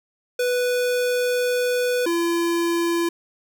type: tone pair in turn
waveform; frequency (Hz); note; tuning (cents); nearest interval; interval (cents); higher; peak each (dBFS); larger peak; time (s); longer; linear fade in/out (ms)
square; 493.9 / 339.7; B4 / F4; 0 / -48; tritone; 648; first; -20; neither; 0.39-2.06 / 2.06-3.09; first; 5
effects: none